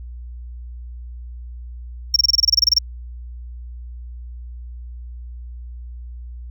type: tone bursts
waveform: triangle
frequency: 5530 Hz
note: F8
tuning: 18 cents flat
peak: -7 dBFS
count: 14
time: 2.14-2.786 s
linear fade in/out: 5 ms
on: 22 ms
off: 26 ms
effects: tanh soft clip ceiling -6 dBFS + added 60 Hz sine -31 dBFS peak until 6.5 s